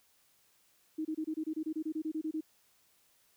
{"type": "tone bursts", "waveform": "sine", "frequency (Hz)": 313.7, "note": "D#4", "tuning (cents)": 14, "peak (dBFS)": -32, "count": 15, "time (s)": [0.98, 2.409], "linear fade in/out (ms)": 10, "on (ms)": 71, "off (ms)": 26, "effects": ["white hiss -69 dBFS RMS until 3.36 s"]}